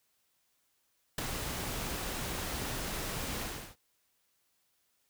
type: noise with ADSR envelope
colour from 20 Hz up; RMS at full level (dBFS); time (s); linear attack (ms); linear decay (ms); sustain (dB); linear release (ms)
pink; -31; 1.18-3.76; 4; 11; -6; 340
effects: white hiss -75 dBFS RMS until 5.09 s